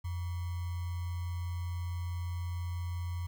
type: tone with sample-and-hold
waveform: sine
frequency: 87.4 Hz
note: F2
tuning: 2 cents sharp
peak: -33 dBFS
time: 0.04-3.27 s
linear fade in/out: 10 ms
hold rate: 1050 Hz
effects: none